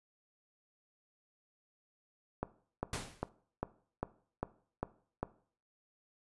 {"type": "click train", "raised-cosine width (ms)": 1, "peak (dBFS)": -20, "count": 8, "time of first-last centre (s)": [2.43, 5.23], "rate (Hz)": 2.5}
{"type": "noise with exponential decay", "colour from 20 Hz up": "pink", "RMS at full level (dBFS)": -36, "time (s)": [2.93, 3.29], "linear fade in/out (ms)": 2, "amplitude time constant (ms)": 78}
{"effects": ["noise-tail reverb RT60 0.5 s tail -17 dB re dry", "resampled to 24000 Hz"]}